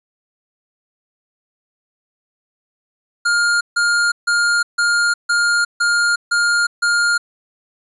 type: tone bursts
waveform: square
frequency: 1412 Hz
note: F6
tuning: 19 cents sharp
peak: -14 dBFS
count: 8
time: 3.25-7.18 s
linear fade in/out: 10 ms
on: 360 ms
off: 150 ms
effects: resampled to 24000 Hz